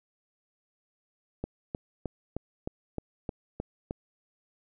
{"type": "click train", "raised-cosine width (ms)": 2, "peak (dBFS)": -19, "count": 9, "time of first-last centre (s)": [1.44, 3.909], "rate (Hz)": 3.24, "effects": []}